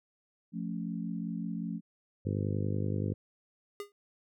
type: chord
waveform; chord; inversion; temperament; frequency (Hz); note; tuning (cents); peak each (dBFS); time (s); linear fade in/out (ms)
sine; F augmented; none; equal; 174.61 / 220 / 277.2; F3 / A3 / C#4; 0 / 0 / 0; -36 / -37 / -41; 0.52-1.81; 50
type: harmonic tone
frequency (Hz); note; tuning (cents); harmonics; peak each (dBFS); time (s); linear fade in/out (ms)
50.5; G#1; -48; 2 / 3 / 4 / 5 / 6 / 7 / 8 / 9 / 10; -32 / -36 / -38 / -40 / -42 / -43 / -44 / -45 / -46; 2.25-3.14; 10
type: tone with exponential decay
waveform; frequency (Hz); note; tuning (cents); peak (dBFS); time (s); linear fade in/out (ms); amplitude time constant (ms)
square; 407.6; G#4; -32; -34; 3.8-3.92; 1; 26
effects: none